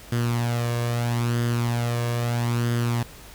sawtooth tone with flanger, 118.9 Hz, A#2, 35 cents sharp, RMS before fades -24 dBFS, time 0.12-3.03 s, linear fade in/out 5 ms, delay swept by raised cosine 0.61 to 1.81 ms, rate 0.77 Hz, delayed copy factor +0.55, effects added 50 Hz sine -50 dBFS peak until 3.34 s + pink hiss -45 dBFS RMS until 3.34 s

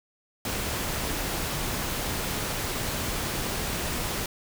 pink noise, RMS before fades -30 dBFS, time 0.45-4.26 s, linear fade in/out 2 ms, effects none

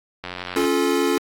click train, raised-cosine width 0.3 ms, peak -14 dBFS, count 38, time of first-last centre 0.24-0.651 s, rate 90.1 Hz
square chord, Db augmented, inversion none, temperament equal with one note detuned, 277.2 / 349.2 / 432.4 Hz, Db4 / F4 / A4, 0 / 0 / -30 cents, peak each -23 dBFS, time 0.56-1.18 s, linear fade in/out 2 ms
effects AAC 64 kbps

